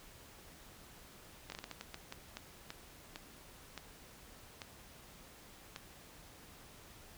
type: slowing click train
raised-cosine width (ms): 0.2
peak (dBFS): -26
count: 15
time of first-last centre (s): 1.5-5.761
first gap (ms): 21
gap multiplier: 1.36
effects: pink hiss -57 dBFS RMS until 7.17 s